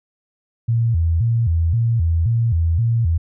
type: tone with vibrato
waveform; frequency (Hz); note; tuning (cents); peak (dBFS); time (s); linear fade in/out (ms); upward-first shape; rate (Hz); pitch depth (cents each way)
sine; 98; G2; 0; -14; 0.68-3.18; 10; square; 1.9; 290
effects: none